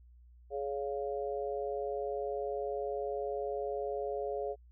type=harmonic tone; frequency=140 Hz; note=C#3; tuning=18 cents sharp; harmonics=3 / 4 / 5; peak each=-36 / -38 / -40 dBFS; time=0.5-4.56 s; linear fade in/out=50 ms; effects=added 60 Hz sine -55 dBFS peak until 4.71 s